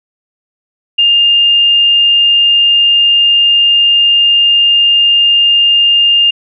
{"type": "tone", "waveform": "sine", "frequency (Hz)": 2812, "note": "F7", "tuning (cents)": 11, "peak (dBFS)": -5, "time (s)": [0.98, 6.31], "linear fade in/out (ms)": 10, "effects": []}